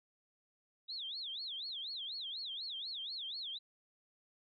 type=tone with vibrato; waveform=sine; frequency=3701 Hz; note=A#7; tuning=13 cents flat; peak=-40 dBFS; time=0.88-3.59 s; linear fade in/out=20 ms; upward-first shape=sine; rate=4.1 Hz; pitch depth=290 cents each way; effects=none